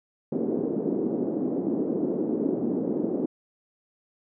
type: band-pass noise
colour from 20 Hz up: white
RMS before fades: -27 dBFS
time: 0.32-3.26 s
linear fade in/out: 5 ms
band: 210 to 390 Hz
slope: 24 dB/octave
effects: none